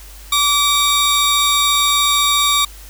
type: tone pair together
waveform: sawtooth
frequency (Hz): 1156 / 3721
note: D6 / A#7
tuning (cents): -28 / -4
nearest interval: octave + minor sixth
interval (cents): 2024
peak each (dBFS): -12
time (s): 0.32-2.65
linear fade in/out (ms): 5
effects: added 50 Hz sine -36 dBFS peak until 2.89 s + white hiss -41 dBFS RMS until 2.89 s